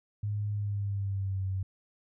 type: tone with pitch glide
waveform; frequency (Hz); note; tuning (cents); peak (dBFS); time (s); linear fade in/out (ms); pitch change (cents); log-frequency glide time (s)
sine; 103.83 to 95.21; G#2 to G2; 0 to -50; -29; 0.23-1.63; 5; -150; 0.51-1.45
effects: none